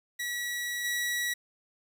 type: tone with level steps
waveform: sawtooth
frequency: 1933 Hz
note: B6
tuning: 38 cents flat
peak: -28 / -25 dBFS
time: 0.19-1.34 s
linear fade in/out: 10 ms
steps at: 0.84 s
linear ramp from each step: 10 ms
effects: 10-bit

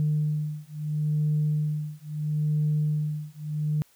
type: beating tone pair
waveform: sine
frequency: 150.9 / 151.65 Hz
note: D3 / D#3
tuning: +47 / -44 cents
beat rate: 0.75 Hz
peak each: -26 dBFS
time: 0-3.82 s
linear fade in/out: 0 ms
effects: tanh soft clip ceiling -17 dBFS + white hiss -61 dBFS RMS until 3.95 s

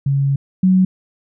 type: tone pair in turn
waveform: sine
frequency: 138.59 / 186.39 Hz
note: C#3 / F#3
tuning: 0 / +13 cents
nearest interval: perfect fourth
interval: 513 cents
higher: second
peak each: -13 / -9 dBFS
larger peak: second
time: 0.06-0.36 / 0.63-0.85 s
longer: first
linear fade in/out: 5 ms
effects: none

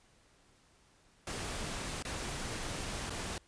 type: noise with dropouts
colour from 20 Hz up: pink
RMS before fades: -39 dBFS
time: 1.27-3.38 s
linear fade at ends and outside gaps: 2 ms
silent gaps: 2.025-2.05 / 3.097-3.104 s
effects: pink hiss -66 dBFS RMS until 3.47 s + resampled to 22050 Hz

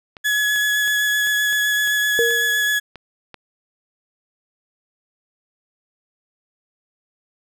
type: clicks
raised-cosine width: 0.3 ms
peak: -21 dBFS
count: 9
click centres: 0.168 / 0.56 / 0.878 / 1.271 / 1.528 / 1.874 / 2.307 / 2.957 / 3.343 s
type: tone with vibrato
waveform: 35% pulse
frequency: 1693 Hz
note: G#6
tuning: 33 cents sharp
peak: -15 dBFS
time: 0.24-2.8 s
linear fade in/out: 20 ms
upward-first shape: sine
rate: 7.8 Hz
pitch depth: 13 cents each way
type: tone with exponential decay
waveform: sine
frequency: 466.2 Hz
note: A#4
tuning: in tune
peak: -14 dBFS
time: 2.19-2.75 s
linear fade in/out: 0 ms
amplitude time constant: 120 ms
effects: none

